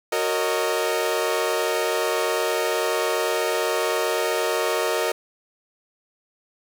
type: chord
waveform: sawtooth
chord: D# minor seventh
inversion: first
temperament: equal with one note detuned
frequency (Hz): 370 / 458.9 / 554.4 / 622.3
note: F#4 / A#4 / C#5 / D#5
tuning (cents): 0 / -27 / 0 / 0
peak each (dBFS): -24 / -21 / -27 / -22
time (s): 0.12-5.12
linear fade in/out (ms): 5
effects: none